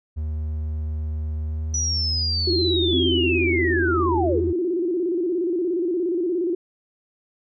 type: tone with pitch glide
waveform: triangle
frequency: 77 to 83.49 Hz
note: D#2 to E2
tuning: -17 to +23 cents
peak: -22 dBFS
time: 0.16-4.53 s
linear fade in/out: 20 ms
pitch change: +140 cents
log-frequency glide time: 1.43-2.65 s
type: linear sweep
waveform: sine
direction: down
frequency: 5920 to 384.2 Hz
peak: -22 dBFS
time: 1.74-4.4 s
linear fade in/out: 2 ms
type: tone with vibrato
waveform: sine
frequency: 349.2 Hz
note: F4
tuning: in tune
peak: -20 dBFS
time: 2.47-6.55 s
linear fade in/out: 5 ms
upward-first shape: square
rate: 17 Hz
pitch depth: 87 cents each way
type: tone with exponential decay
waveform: sine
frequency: 261.3 Hz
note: C4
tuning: 2 cents flat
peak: -22 dBFS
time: 2.93-5.92 s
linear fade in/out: 0 ms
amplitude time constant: 650 ms
effects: none